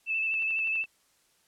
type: tone with vibrato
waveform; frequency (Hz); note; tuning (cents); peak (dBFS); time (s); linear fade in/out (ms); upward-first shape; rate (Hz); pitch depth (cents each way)
sine; 2637; E7; 0; -26; 0.06-0.86; 50; square; 12; 18
type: click train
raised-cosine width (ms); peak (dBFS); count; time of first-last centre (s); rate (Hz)
0.3; -33; 7; 0.34-0.84; 12
effects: white hiss -67 dBFS RMS until 1.47 s + low-pass 11000 Hz 12 dB/octave